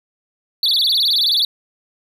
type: tone with vibrato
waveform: triangle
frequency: 3951 Hz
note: B7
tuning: in tune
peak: -12 dBFS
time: 0.63-1.45 s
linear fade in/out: 2 ms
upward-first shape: sine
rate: 19 Hz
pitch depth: 270 cents each way
effects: none